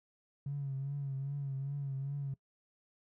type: tone with vibrato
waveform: triangle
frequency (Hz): 138.59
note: C#3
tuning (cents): 0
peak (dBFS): -31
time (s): 0.46-2.34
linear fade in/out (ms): 5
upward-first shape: triangle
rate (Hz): 2.5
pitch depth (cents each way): 62
effects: noise-tail reverb RT60 0.1 s tail -25 dB re dry + tanh soft clip ceiling -33 dBFS